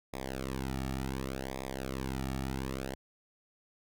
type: tone with flanger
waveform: sawtooth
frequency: 66.1 Hz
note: C2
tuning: 18 cents sharp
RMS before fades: -37 dBFS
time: 0.13-2.95 s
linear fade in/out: 5 ms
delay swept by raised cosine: 0.68 to 1.98 ms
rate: 0.68 Hz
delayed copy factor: -1
effects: none